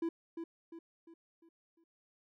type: tone with echo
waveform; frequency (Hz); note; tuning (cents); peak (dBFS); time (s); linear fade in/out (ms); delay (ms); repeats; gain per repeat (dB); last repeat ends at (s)
triangle; 332.4; E4; +15; -30; 0.02-0.09; 5; 350; 5; -7; 1.84
effects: none